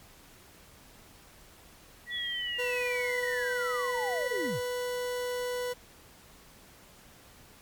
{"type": "tone with pitch glide", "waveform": "sine", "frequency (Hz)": [1934, 1954.2], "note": ["B6", "B6"], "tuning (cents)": [-37, -19], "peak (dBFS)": -35, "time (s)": [2.06, 4.52], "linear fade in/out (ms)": 50, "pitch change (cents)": 18, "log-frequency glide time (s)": [2.65, 2.77]}
{"type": "linear sweep", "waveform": "sine", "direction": "down", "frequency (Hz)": [3455, 67.6], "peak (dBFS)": -33, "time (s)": [2.1, 4.61], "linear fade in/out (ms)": 50}
{"type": "tone", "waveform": "40% pulse", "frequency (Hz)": 493.9, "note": "B4", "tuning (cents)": 0, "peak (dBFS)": -30, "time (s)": [2.58, 5.74], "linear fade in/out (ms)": 20}
{"effects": ["pink hiss -55 dBFS RMS until 7.61 s", "MP3 96 kbps"]}